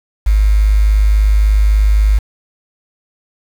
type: tone with quantisation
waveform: sine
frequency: 51.8 Hz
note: G#1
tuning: 4 cents flat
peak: -7 dBFS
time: 0.26-2.19 s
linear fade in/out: 10 ms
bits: 5
effects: none